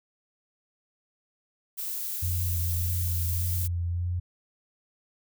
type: noise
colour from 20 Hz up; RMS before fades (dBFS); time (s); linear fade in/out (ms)
violet; -33; 1.77-3.68; 20
type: tone with vibrato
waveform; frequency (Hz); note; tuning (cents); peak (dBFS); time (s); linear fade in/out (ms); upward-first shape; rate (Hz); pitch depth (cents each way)
sine; 87.31; F2; 0; -26; 2.22-4.2; 10; sine; 1.7; 25
effects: none